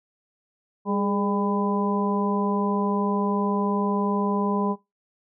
harmonic tone with a mistuned harmonic, 200.3 Hz, G3, 38 cents sharp, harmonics 1 / 2 / 3 / 4 / 5, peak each -24 / -28 / -34 / -34 / -29 dBFS, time 0.85-4.76 s, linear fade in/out 50 ms, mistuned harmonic 2, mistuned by +56 cents, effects noise-tail reverb RT60 0.2 s tail -19 dB re dry

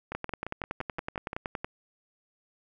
two click trains, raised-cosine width 0.5 ms, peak -17 / -20 dBFS, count 17 / 8, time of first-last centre 0.15-1.645 / 0.12-1.331 s, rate 10.7 / 5.78 Hz, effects none

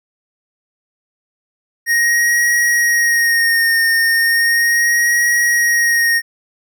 square tone with vibrato, 1864.7 Hz, A#6, in tune, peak -12 dBFS, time 1.86-6.22 s, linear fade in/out 50 ms, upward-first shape sine, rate 0.36 Hz, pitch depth 30 cents each way, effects none

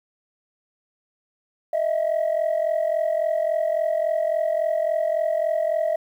sine tone pair together, 622 / 665.6 Hz, D#5 / E5, -1 / +17 cents, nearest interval minor second, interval 118 cents, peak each -21 dBFS, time 1.73-5.96 s, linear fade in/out 5 ms, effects tanh soft clip ceiling -16 dBFS + 9-bit

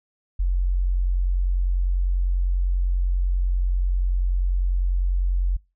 sine tone, 45.08 Hz, F#1, 44 cents flat, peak -18 dBFS, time 0.39-5.57 s, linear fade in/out 10 ms, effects noise-tail reverb RT60 0.3 s tail -26 dB re dry

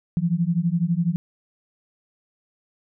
sine beating tone pair, 164.81 / 176.81 Hz, E3 / F3, 0 / +22 cents, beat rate 12 Hz, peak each -22 dBFS, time 0.17-1.16 s, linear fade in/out 0 ms, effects none

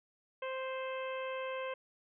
harmonic tone, 523.3 Hz, C5, in tune, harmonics 1 / 2 / 3 / 4 / 5 / 6, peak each -38 / -43 / -48 / -49 / -48 / -53 dBFS, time 0.42-1.74 s, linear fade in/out 5 ms, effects none

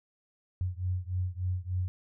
sine beating tone pair, 89.8 / 93.2 Hz, F2 / F#2, +49 / +13 cents, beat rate 3.4 Hz, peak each -32 / -33 dBFS, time 0.61-1.88 s, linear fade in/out 0 ms, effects none

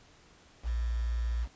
sine tone with quantisation, 58.3 Hz, A#1, 1 cent sharp, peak -28 dBFS, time 0.63-1.48 s, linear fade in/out 50 ms, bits 8, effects pink hiss -59 dBFS RMS until 1.55 s + resampled to 16000 Hz

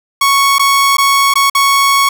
sawtooth tone with dropouts, 1108.7 Hz, C#6, in tune, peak -4 dBFS, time 0.21-2.09 s, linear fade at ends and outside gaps 5 ms, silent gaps 0.584-0.594 / 0.97-0.982 / 1.339-1.355 / 1.499-1.549 s, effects none

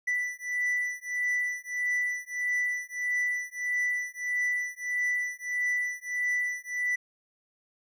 triangle beating tone pair, 1975.5 / 1977.1 Hz, B6 / B6, 0 / +1 cents, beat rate 1.6 Hz, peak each -29 dBFS, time 0.07-6.96 s, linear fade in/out 10 ms, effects none

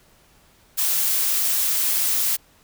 blue noise, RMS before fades -21 dBFS, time 0.77-2.37 s, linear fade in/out 20 ms, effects pink hiss -56 dBFS RMS until 2.63 s

